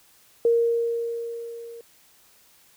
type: tone with level ramp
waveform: sine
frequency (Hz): 466.2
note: A#4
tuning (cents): 0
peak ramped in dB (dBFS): -15 to -38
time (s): 0.45-1.81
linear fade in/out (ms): 2
effects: white hiss -57 dBFS RMS until 2.76 s